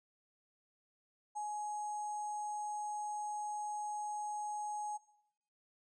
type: tone with sample-and-hold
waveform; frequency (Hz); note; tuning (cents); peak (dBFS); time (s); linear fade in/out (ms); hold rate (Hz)
sine; 839; G#5; +17; -37; 1.35-4.98; 20; 7350
effects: noise-tail reverb RT60 0.7 s tail -17 dB re dry + resampled to 22050 Hz